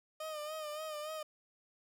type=tone with vibrato; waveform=30% pulse; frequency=613 Hz; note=D#5; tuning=26 cents flat; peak=-37 dBFS; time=0.2-1.23 s; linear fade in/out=5 ms; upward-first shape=sine; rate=3.5 Hz; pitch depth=53 cents each way; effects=none